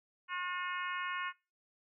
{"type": "harmonic tone", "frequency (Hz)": 360, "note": "F#4", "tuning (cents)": -47, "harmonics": [3, 4, 5, 6, 7, 8], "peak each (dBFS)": [-39, -41, -43, -45, -46, -47], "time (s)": [0.28, 1.33], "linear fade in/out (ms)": 50, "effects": ["noise-tail reverb RT60 0.3 s tail -23 dB re dry"]}